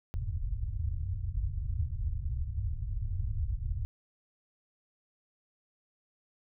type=low-pass noise; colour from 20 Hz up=white; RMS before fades=-33 dBFS; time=0.14-3.85 s; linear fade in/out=0 ms; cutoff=110 Hz; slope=48 dB/octave; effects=none